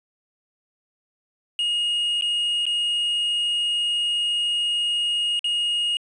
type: tone with dropouts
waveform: triangle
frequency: 2867 Hz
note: F7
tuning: 45 cents sharp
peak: -19 dBFS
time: 1.59-5.97 s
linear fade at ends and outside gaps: 1 ms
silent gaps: 2.211-2.222 / 2.655-2.665 / 5.393-5.443 s
effects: resampled to 22050 Hz + 9-bit

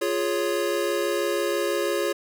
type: chord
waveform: square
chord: Db major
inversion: first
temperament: equal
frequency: 349.2 / 415.3 / 554.4 Hz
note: F4 / Ab4 / Db5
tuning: 0 / 0 / 0 cents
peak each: -28 dBFS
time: 0.01-2.13 s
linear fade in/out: 10 ms
effects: none

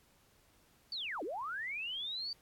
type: linear two-way sweep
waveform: sine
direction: down then up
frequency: 4652 to 277.2 to 4652 Hz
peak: -37 dBFS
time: 0.92-2.33 s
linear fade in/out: 2 ms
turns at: 1.23 s
effects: pink hiss -68 dBFS RMS until 2.41 s + AAC 64 kbps

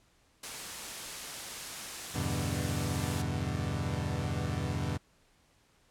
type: noise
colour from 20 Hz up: white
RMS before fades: -40 dBFS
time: 0.43-3.22 s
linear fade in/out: 5 ms
type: chord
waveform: 30% pulse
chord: E minor seventh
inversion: none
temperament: equal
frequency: 82.41 / 98 / 123.47 / 146.83 Hz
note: E2 / G2 / B2 / D3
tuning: 0 / 0 / 0 / 0 cents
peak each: -34 dBFS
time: 2.14-4.98 s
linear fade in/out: 20 ms
effects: pink hiss -67 dBFS RMS until 5.9 s + low-pass 10000 Hz 12 dB/octave

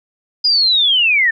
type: linear sweep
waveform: sine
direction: down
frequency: 4978 to 1754 Hz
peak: -10 dBFS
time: 0.44-1.31 s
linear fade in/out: 10 ms
effects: none

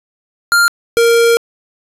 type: tone pair in turn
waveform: square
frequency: 1398 / 465.6 Hz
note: F6 / A#4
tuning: +1 / -2 cents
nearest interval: octave + perfect fifth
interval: 1903 cents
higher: first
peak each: -8 dBFS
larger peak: neither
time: 0.52-0.68 / 0.97-1.37 s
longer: second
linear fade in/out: 0 ms
effects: resampled to 32000 Hz + 8-bit

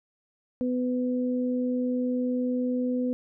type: tone pair together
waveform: sine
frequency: 250 / 500.3 Hz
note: B3 / B4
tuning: +21 / +22 cents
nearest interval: octave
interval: 1201 cents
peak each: -25 / -31 dBFS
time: 0.61-3.13 s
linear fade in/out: 0 ms
effects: none

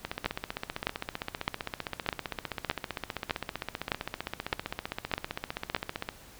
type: two click trains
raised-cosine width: 0.3 ms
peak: -16 / -10 dBFS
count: 94 / 10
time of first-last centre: 0.05-6.089 / 0.26-5.748 s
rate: 15.4 / 1.64 Hz
effects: pink hiss -52 dBFS RMS until 6.39 s

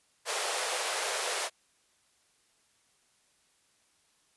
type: high-pass noise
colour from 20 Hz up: pink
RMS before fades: -32 dBFS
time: 0.25-1.5 s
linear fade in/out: 50 ms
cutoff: 430 Hz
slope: 48 dB/octave
effects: white hiss -69 dBFS RMS until 4.36 s + resampled to 24000 Hz

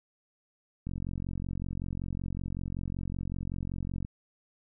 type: click train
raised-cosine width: 5 ms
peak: -23 dBFS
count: 145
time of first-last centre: 0.87-4.049 s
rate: 45.3 Hz
effects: none

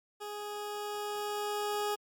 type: tone with level ramp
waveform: 20% pulse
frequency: 415.3 Hz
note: G#4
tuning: in tune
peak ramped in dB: -34 to -25 dBFS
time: 0.2-1.96 s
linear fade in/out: 20 ms
effects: MP3 96 kbps

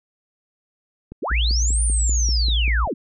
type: click train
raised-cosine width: 3 ms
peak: -22 dBFS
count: 10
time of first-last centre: 1.12-2.874 s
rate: 5.13 Hz
type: linear two-way sweep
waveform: sine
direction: up then down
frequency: 170 to 9380 to 170 Hz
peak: -22 dBFS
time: 1.22-2.94 s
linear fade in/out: 10 ms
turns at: 1.83 s
type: tone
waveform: sine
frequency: 58.27 Hz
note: A#1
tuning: in tune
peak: -17 dBFS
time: 1.3-2.86 s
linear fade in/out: 20 ms
effects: none

